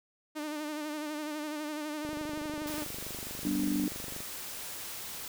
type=tone with vibrato; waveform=sawtooth; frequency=301.8 Hz; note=D4; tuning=47 cents sharp; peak=-31 dBFS; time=0.35-2.85 s; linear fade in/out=20 ms; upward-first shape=sine; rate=12 Hz; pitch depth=47 cents each way
type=click train; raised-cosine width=2 ms; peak=-30 dBFS; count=54; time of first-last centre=2.05-4.204 s; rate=24.6 Hz
type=noise; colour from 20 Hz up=white; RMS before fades=-41 dBFS; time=2.67-5.28 s; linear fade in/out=2 ms
type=chord; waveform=sine; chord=G major; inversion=none; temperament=equal; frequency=196 / 246.9 / 293.7 Hz; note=G3 / B3 / D4; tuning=0 / 0 / 0 cents; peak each=-34 / -34 / -30 dBFS; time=3.45-3.88 s; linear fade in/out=2 ms
effects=none